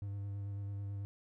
triangle tone with vibrato, 100.2 Hz, G2, 38 cents sharp, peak -36 dBFS, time 0.02-1.05 s, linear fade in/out 0 ms, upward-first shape square, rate 9.1 Hz, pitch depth 14 cents each way, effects none

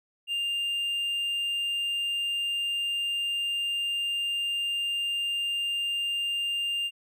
triangle tone, 2800 Hz, F7, 4 cents sharp, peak -25 dBFS, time 0.27-6.91 s, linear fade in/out 50 ms, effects none

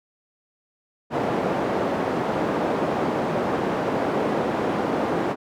white band-pass noise, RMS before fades -24 dBFS, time 1.1-5.36 s, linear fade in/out 50 ms, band 180 to 630 Hz, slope 12 dB/octave, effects none

